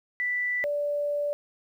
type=tone pair in turn; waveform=sine; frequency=1975.5 / 582.3 Hz; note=B6 / D5; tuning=0 / -15 cents; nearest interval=octave + major sixth; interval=2115 cents; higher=first; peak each=-25 dBFS; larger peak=neither; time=0.2-0.64 / 0.64-1.33 s; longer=second; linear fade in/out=0 ms; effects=10-bit